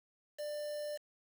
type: tone with quantisation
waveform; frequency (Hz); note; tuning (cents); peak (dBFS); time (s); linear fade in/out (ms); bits
triangle; 594; D5; +20; -36; 0.38-0.98; 20; 8
effects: none